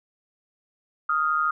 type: tone pair together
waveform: sine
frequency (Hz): 1244.5 / 1396.9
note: D#6 / F6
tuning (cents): 0 / 0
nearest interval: major second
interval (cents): 200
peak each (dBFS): -22 / -25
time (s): 1.09-1.51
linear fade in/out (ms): 5
effects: none